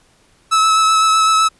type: tone with vibrato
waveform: 45% pulse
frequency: 1300 Hz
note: E6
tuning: 24 cents flat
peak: -10 dBFS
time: 0.51-1.49 s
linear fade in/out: 20 ms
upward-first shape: sine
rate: 7.9 Hz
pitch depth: 15 cents each way
effects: pink hiss -54 dBFS RMS until 1.59 s + resampled to 24000 Hz